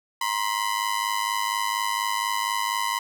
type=ring-modulated tone; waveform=sawtooth; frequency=1001 Hz; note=B5; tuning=23 cents sharp; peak=-17 dBFS; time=0.21-2.99 s; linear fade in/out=5 ms; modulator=52.1 Hz; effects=none